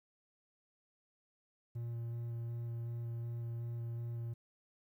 triangle tone with vibrato, 117.3 Hz, A#2, 11 cents sharp, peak -36 dBFS, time 1.75-4.34 s, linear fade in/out 10 ms, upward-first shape square, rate 2.7 Hz, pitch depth 8 cents each way, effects 12-bit

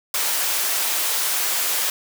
white high-pass noise, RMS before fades -22 dBFS, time 0.14-1.9 s, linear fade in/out 2 ms, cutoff 490 Hz, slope 12 dB/octave, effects none

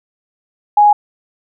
sine tone, 830.6 Hz, G#5, in tune, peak -5 dBFS, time 0.77-0.93 s, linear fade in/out 5 ms, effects none

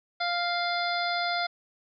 harmonic tone, 698.5 Hz, F5, in tune, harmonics 1 / 2 / 3 / 5 / 6 / 7, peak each -29 / -32 / -34 / -36 / -37 / -37 dBFS, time 0.2-1.47 s, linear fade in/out 10 ms, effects none

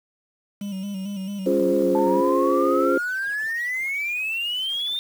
triangle tone with vibrato, 196 Hz, G3, in tune, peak -25 dBFS, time 0.61-2.21 s, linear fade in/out 5 ms, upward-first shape square, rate 4.5 Hz, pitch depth 54 cents each way
sine chord, Db major seventh, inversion none, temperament equal, 277.2 / 349.2 / 415.3 / 523.3 Hz, Db4 / F4 / Ab4 / C5, 0 / 0 / 0 / 0 cents, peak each -23 / -22 / -25 / -21 dBFS, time 1.46-2.98 s, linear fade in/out 5 ms
sine exponential sweep, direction up, 870 to 3650 Hz, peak -23 dBFS, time 1.95-4.99 s, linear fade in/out 0 ms
effects tanh soft clip ceiling -8 dBFS + 7-bit

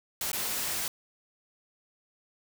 white noise with dropouts, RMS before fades -32 dBFS, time 0.21-0.88 s, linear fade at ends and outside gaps 1 ms, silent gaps 0.317-0.331 s, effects none

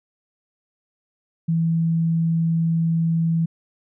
sine tone, 164.7 Hz, E3, 1 cent flat, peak -17 dBFS, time 1.48-3.46 s, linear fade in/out 10 ms, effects none

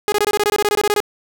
sawtooth tone bursts, 415.3 Hz, G#4, in tune, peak -10 dBFS, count 15, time 0.08-1.003 s, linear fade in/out 0 ms, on 41 ms, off 22 ms, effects none

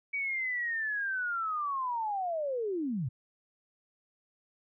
sine linear sweep, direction down, 2278 to 110 Hz, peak -30 dBFS, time 0.13-3.09 s, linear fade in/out 10 ms, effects none

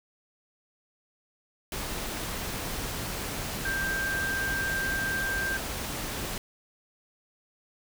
sine tone in noise, 1579 Hz, G6, 12 cents sharp, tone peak -28 dBFS, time 3.65-5.57 s, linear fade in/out 2 ms, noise pink, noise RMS -34 dBFS, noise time 1.72-6.38 s, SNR +3 dB, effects none

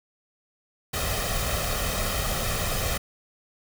pink noise with comb filter, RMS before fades -27 dBFS, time 0.93-2.98 s, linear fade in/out 10 ms, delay 1.6 ms, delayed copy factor +0.65, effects none

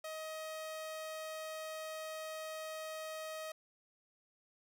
sawtooth tone, 630 Hz, D#5, 21 cents sharp, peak -38 dBFS, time 0.04-3.52 s, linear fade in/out 5 ms, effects none

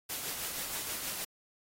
white noise with tremolo, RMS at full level -36 dBFS, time 0.09-1.25 s, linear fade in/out 10 ms, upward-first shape triangle, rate 6.3 Hz, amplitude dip 40%, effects AAC 48 kbps

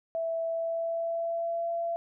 sine tone with pitch glide, 659.3 to 677.1 Hz, E5 to E5, 0 to +46 cents, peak -28 dBFS, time 0.15-1.96 s, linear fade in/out 0 ms, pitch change +46 cents, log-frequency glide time 0.44-1.71 s, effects none

